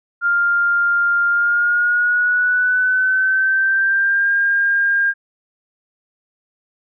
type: tone with pitch glide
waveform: sine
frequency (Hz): 1400 to 1608.2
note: F6 to G6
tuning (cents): +4 to +44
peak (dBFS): -13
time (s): 0.21-5.14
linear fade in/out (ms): 50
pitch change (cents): +240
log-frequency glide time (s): 1.29-4.31
effects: none